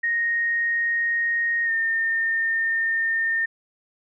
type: tone with pitch glide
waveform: sine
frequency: 1864 to 1818.3 Hz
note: A#6 to A#6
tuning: -1 to -44 cents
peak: -20 dBFS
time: 0.03-3.46 s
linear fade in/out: 10 ms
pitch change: -43 cents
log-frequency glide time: 1.65-1.71 s
effects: none